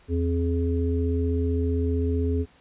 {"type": "tone cluster", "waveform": "sine", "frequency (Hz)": [81.8, 261, 421], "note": ["E2", "C4", "G#4"], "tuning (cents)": [-13, -4, 24], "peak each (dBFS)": [-23, -28, -29], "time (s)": [0.08, 2.46], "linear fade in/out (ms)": 50, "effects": ["pink hiss -57 dBFS RMS until 2.6 s", "resampled to 8000 Hz"]}